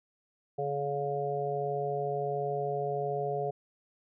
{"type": "harmonic tone with a mistuned harmonic", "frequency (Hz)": 141.4, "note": "C#3", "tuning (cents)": 35, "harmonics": [1, 3, 4, 5], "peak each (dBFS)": [-38, -33, -37, -34], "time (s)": [0.58, 3.51], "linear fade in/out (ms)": 10, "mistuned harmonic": 1, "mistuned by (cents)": 24, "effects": []}